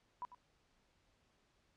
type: tone with echo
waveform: sine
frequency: 987.8 Hz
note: B5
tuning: in tune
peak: -40 dBFS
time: 0.22-0.25 s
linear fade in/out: 0 ms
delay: 97 ms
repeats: 1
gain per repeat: -13 dB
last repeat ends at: 0.347 s
effects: pink hiss -75 dBFS RMS until 1.76 s + low-pass 6000 Hz 12 dB/octave